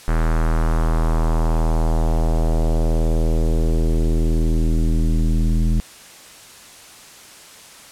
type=tone with low-pass filter sweep; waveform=square; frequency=40.36 Hz; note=E1; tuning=36 cents flat; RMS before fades=-17 dBFS; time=0.08-5.8 s; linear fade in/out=0 ms; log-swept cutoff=1600 to 210 Hz; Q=1.9; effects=white hiss -42 dBFS RMS until 7.91 s + low-pass 10000 Hz 12 dB/octave